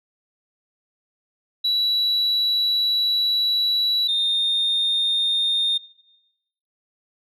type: tone pair in turn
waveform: sine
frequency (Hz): 3926 / 3654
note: B7 / A#7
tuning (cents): -11 / -35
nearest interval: minor second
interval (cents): 124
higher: first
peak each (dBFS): -17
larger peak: neither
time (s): 1.64-4.08 / 4.08-5.78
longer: first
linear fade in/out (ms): 10
effects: noise-tail reverb RT60 0.9 s tail -18 dB re dry + tanh soft clip ceiling -15 dBFS